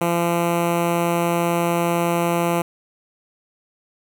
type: tone with notch filter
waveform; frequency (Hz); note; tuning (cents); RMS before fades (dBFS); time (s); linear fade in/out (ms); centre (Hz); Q
10% pulse; 171; F3; -36; -20; 0.01-2.62; 5; 4700; 0.88
effects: none